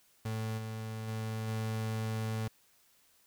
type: tone with level steps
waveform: 35% pulse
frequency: 110.4 Hz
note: A2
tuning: 6 cents sharp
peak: -32 / -36 / -33 / -31 dBFS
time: 0.25-2.48 s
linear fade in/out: 5 ms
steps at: 0.57 / 1.07 / 1.47 s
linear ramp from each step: 20 ms
effects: white hiss -67 dBFS RMS until 3.26 s